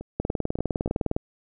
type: two click trains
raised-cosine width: 2 ms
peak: -23 / -11 dBFS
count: 4 / 20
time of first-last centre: 0.01-0.877 / 0.2-1.164 s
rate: 3.46 / 19.7 Hz
effects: none